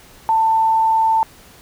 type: tone pair in turn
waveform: sine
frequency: 891 / 891 Hz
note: A5 / A5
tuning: +22 / +22 cents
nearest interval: unison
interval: 0 cents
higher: neither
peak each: -12 dBFS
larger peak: neither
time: 0.29-0.51 / 0.51-1.23 s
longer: second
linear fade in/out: 0 ms
effects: pink hiss -45 dBFS RMS until 1.61 s